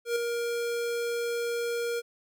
square tone with ADSR envelope, 471.3 Hz, A#4, 19 cents sharp, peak -24 dBFS, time 0.05-2.02 s, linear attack 110 ms, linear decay 4 ms, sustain -5 dB, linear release 36 ms, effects none

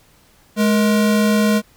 square tone pair together, 210.7 / 473 Hz, G#3 / A#4, +25 / +25 cents, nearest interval octave + major second, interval 1400 cents, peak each -14 / -23 dBFS, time 0.56-1.62 s, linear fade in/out 50 ms, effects pink hiss -53 dBFS RMS until 1.76 s

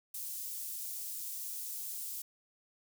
white high-pass noise, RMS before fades -41 dBFS, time 0.14-2.22 s, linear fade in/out 5 ms, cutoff 7300 Hz, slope 12 dB/octave, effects none

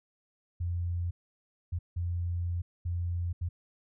sine tone bursts at uneven times, 87 Hz, F2, 6 cents flat, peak -29 dBFS, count 5, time 0.6-1.11 / 1.72-1.79 / 1.96-2.62 / 2.85-3.33 / 3.41-3.49 s, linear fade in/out 10 ms, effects none

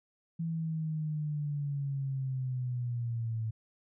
sine linear sweep, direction down, 166 to 110 Hz, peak -31 dBFS, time 0.39-3.51 s, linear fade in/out 10 ms, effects none

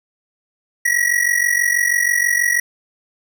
square ring-modulated tone, 1920 Hz, B6, 49 cents flat, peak -12 dBFS, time 0.85-2.6 s, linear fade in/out 5 ms, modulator 23.1 Hz, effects none

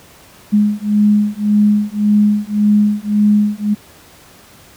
sine beating tone pair, 207.7 / 209.5 Hz, G#3 / G#3, 0 / +15 cents, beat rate 1.8 Hz, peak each -13 dBFS, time 0.52-3.75 s, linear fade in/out 20 ms, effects pink hiss -43 dBFS RMS until 4.76 s + high-pass 60 Hz 12 dB/octave

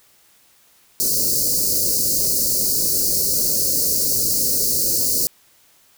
white band-stop noise, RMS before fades -19 dBFS, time 1-5.27 s, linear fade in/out 0 ms, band 580 to 4300 Hz, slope 96 dB/octave, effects white hiss -55 dBFS RMS until 5.97 s

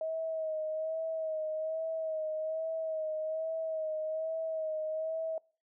sine tone with vibrato, 635 Hz, D#5, 35 cents sharp, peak -32 dBFS, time 0.01-5.38 s, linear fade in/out 2 ms, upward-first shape sine, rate 1.2 Hz, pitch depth 33 cents each way, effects noise-tail reverb RT60 0.4 s tail -24 dB re dry

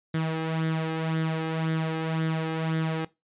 sawtooth tone with flanger, 160.6 Hz, E3, 45 cents flat, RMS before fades -28 dBFS, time 0.14-3.05 s, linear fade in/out 5 ms, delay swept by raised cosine 0.55 to 2.45 ms, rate 1.9 Hz, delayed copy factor +0.55, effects noise-tail reverb RT60 0.2 s tail -19 dB re dry + resampled to 8000 Hz

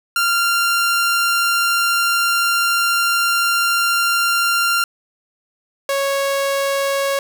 sawtooth tone pair in turn, 1387 / 552.7 Hz, F6 / C#5, -12 / -5 cents, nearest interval octave + major third, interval 1593 cents, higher first, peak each -11 / -13 dBFS, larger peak first, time 0.16-4.84 / 5.89-7.19 s, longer first, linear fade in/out 2 ms, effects none

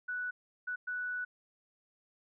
sine tone bursts at uneven times, 1480 Hz, F#6, in tune, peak -34 dBFS, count 3, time 0.08-0.31 / 0.67-0.76 / 0.87-1.25 s, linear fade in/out 10 ms, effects none

